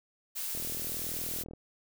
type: noise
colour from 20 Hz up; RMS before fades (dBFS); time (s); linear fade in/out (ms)
blue; -36; 0.35-1.44; 20
type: click train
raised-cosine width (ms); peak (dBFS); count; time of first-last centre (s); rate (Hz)
2; -31; 41; 0.55-1.535; 40.6
effects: none